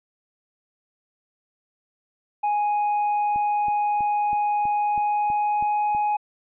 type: tone with pitch glide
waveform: triangle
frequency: 830.6 to 835.9 Hz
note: G#5 to G#5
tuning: 0 to +11 cents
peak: -18 dBFS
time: 2.43-6.17 s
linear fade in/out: 10 ms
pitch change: +11 cents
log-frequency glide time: 4.73-5.82 s
type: click train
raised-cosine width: 3 ms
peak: -27 dBFS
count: 9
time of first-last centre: 3.36-5.949 s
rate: 3.09 Hz
effects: resampled to 8000 Hz